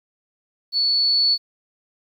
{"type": "tone with level ramp", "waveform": "sine", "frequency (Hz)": 4435, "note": "C#8", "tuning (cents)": 0, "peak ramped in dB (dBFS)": [-17, -14], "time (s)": [0.72, 1.38], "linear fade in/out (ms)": 50, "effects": ["9-bit"]}